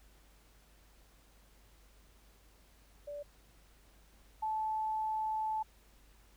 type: tone pair in turn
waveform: sine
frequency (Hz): 581 / 870.5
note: D5 / A5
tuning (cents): -19 / -19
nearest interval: perfect fifth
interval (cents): 700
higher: second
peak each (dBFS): -40 / -32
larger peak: second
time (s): 3.07-3.23 / 4.42-5.63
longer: second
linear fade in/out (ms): 10
effects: added 50 Hz sine -62 dBFS peak until 6.36 s + pink hiss -66 dBFS RMS until 6.36 s